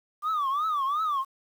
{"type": "tone with vibrato", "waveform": "sine", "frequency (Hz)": 1174.7, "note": "D6", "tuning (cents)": 0, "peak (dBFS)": -22, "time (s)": [0.22, 1.25], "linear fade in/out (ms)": 50, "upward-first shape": "triangle", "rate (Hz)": 2.8, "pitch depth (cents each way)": 200, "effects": ["tanh soft clip ceiling -23 dBFS", "9-bit"]}